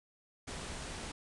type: low-pass noise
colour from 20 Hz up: pink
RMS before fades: -43 dBFS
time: 0.47-1.12 s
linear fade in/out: 10 ms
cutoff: 10000 Hz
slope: 96 dB/octave
effects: none